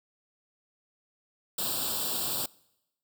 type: noise with comb filter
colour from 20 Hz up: white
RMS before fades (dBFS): -31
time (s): 1.58-2.46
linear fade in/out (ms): 5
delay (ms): 0.24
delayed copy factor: +1
effects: noise-tail reverb RT60 0.9 s tail -24 dB re dry + high-pass 100 Hz 12 dB/octave